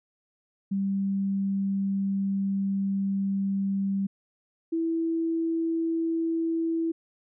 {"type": "tone pair in turn", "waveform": "sine", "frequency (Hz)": [196, 328.9], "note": ["G3", "E4"], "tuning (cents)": [0, -4], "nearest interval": "major sixth", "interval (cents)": 896, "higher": "second", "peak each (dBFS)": -24, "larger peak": "neither", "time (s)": [[0.71, 4.07], [4.72, 6.92]], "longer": "first", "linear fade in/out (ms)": 10, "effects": []}